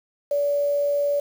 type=tone with quantisation; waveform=sine; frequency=574 Hz; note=D5; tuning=40 cents flat; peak=-19 dBFS; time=0.31-1.2 s; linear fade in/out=5 ms; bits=7; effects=none